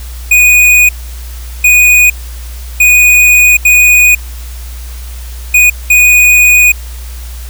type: tone bursts at uneven times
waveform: square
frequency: 2473 Hz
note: D#7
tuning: 11 cents flat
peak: -3 dBFS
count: 6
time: 0.31-0.89 / 1.64-2.1 / 2.8-3.57 / 3.65-4.15 / 5.54-5.7 / 5.9-6.72 s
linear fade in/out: 5 ms
effects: added 60 Hz sine -21 dBFS peak until 7.49 s + white hiss -33 dBFS RMS until 7.49 s